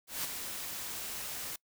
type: noise with ADSR envelope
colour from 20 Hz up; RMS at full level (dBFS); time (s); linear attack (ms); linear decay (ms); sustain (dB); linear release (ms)
white; -34; 0.07-1.56; 170; 17; -6; 4
effects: noise-tail reverb RT60 0.1 s tail -24 dB re dry